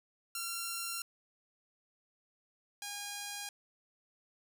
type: tone pair in turn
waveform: 5% pulse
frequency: 1371 / 815.2 Hz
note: F6 / G#5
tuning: -32 / -32 cents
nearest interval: major sixth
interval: 900 cents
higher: first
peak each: -25 / -28 dBFS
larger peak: first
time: 0.35-1.02 / 2.82-3.49 s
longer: neither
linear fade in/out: 2 ms
effects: none